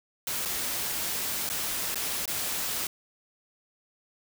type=noise with dropouts; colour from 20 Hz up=white; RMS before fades=-31 dBFS; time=0.27-2.87 s; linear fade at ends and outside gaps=2 ms; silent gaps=0.452-0.456 / 1.491-1.499 / 1.945-1.956 / 2.257-2.277 s; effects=none